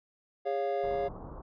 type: chord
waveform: triangle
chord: Db major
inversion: second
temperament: equal with one note detuned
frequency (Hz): 407.9 / 554.4 / 698.5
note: Ab4 / Db5 / F5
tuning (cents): -31 / 0 / 0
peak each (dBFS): -31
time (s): 0.45-1.09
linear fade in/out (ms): 20
type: low-pass noise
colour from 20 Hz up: pink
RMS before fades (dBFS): -44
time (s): 0.83-1.42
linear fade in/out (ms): 10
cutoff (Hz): 1200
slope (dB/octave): 48
effects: resampled to 11025 Hz